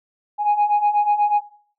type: beating tone pair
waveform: sine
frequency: 824 / 832.2 Hz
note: G#5 / G#5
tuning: -14 / +3 cents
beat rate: 8.2 Hz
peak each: -20 / -15 dBFS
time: 0.38-1.42 s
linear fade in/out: 50 ms
effects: noise-tail reverb RT60 0.5 s tail -18 dB re dry + tanh soft clip ceiling -11 dBFS